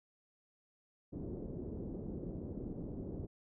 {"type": "low-pass noise", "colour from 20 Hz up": "white", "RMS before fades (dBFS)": -43, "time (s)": [1.12, 3.27], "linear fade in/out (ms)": 20, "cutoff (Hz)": 380, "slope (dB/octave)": 24, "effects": []}